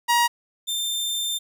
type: tone pair in turn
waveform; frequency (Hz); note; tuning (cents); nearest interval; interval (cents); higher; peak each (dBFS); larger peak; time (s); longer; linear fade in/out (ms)
sawtooth; 950 / 3587; A#5 / A7; +33 / +33; octave + major seventh; 2300; second; -13 / -21; first; 0.08-0.28 / 0.67-1.39; second; 20
effects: none